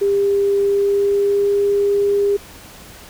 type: tone with pitch glide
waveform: sine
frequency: 399.8 to 403.7 Hz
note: G4 to G#4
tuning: +34 to -49 cents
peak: -13 dBFS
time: 0.01-2.37 s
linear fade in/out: 10 ms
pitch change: +17 cents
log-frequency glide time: 0.57-1.54 s
effects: pink hiss -40 dBFS RMS until 3.09 s